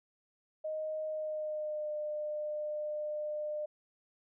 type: tone with pitch glide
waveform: sine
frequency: 622.3 to 602.5 Hz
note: D#5 to D5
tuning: 0 to +44 cents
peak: -34 dBFS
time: 0.64-3.66 s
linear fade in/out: 10 ms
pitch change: -56 cents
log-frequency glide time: 1.06-1.93 s
effects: none